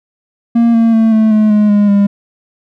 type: tone with pitch steps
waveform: triangle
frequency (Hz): 233.1 / 228.3 / 223.6 / 219 / 214.5 / 210.1 / 205.8 / 201.5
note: A#3 / A#3 / A3 / A3 / A3 / G#3 / G#3 / G3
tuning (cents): 0 / -36 / +28 / -8 / -44 / +20 / -16 / +48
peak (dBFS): -4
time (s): 0.55-2.07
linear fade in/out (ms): 10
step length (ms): 190
effects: none